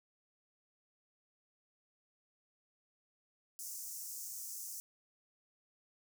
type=high-pass noise; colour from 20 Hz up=pink; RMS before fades=-45 dBFS; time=3.59-4.8 s; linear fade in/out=0 ms; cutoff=5700 Hz; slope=48 dB/octave; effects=none